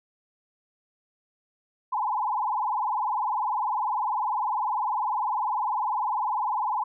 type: tone with vibrato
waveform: sine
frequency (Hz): 921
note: A#5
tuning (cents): -21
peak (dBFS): -24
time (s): 1.92-6.84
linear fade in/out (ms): 10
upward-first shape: sine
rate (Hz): 20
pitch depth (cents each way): 210
effects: none